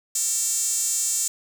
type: tone with high-pass filter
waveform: sawtooth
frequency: 457.1 Hz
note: A#4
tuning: 34 cents flat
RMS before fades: -24 dBFS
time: 0.15-1.28 s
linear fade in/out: 5 ms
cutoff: 7300 Hz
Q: 4.9
effects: none